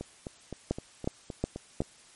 two click trains, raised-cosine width 2 ms, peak -23 / -14 dBFS, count 8 / 4, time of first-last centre 0.01-1.819 / 0.71-1.805 s, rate 3.87 / 2.74 Hz, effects white hiss -56 dBFS RMS until 2.15 s + MP3 48 kbps

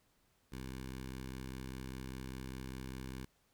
10% pulse tone with notch filter, 65 Hz, C2, 11 cents flat, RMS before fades -45 dBFS, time 0.52-3.25 s, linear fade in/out 5 ms, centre 660 Hz, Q 0.93, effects pink hiss -74 dBFS RMS until 3.53 s

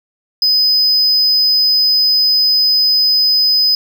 triangle tone, 5020 Hz, D#8, 15 cents sharp, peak -8 dBFS, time 0.42-3.75 s, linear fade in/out 2 ms, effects none

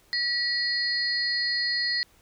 sine tone cluster, 1932 / 4296 / 4834 Hz, B6 / C8 / D8, -39 / +45 / +49 cents, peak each -28 / -27 / -31 dBFS, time 0.13-2.03 s, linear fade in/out 0 ms, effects pink hiss -60 dBFS RMS until 2.21 s

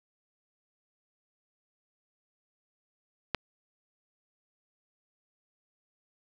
click, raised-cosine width 0.3 ms, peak -11 dBFS, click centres 3.347 s, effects none

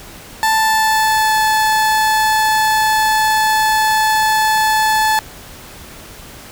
30% pulse tone with pitch glide, 882 to 868.4 Hz, A5 to A5, +4 to -23 cents, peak -9 dBFS, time 0.43-5.19 s, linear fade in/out 0 ms, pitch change -27 cents, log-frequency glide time 0.56-1.36 s, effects pink hiss -36 dBFS RMS until 6.51 s

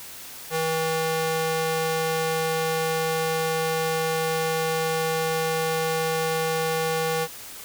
square tone with high-pass filter, 161 Hz, E3, 41 cents flat, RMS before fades -25 dBFS, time 0.5-7.28 s, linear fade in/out 50 ms, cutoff 410 Hz, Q 1.1, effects white hiss -40 dBFS RMS until 7.64 s

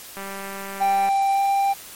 click train, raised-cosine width 0.5 ms, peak -19 dBFS, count 181, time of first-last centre 0.17-1.088 s, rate 196 Hz
triangle tone with pitch glide, 786 to 791 Hz, G5 to G5, +4 to +15 cents, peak -15 dBFS, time 0.8-1.74 s, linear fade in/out 20 ms, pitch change +11 cents, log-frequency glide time 1.29-1.43 s
effects white hiss -40 dBFS RMS until 1.95 s + MP3 64 kbps

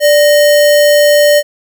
sine tone with sample-and-hold, 587.3 Hz, D5, in tune, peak -4 dBFS, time 0-1.43 s, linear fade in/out 50 ms, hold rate 2450 Hz, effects none

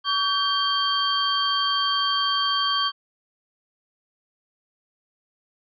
sine tone cluster, 1134 / 1562 / 3186 / 4537 Hz, C#6 / G6 / G7 / C#8, +39 / -7 / +27 / +39 cents, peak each -24 / -30 / -24 / -28 dBFS, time 0.04-2.92 s, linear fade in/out 50 ms, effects none

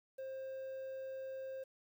triangle tone with quantisation, 530 Hz, C5, 22 cents sharp, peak -40 dBFS, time 0.18-1.64 s, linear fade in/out 10 ms, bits 11, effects none

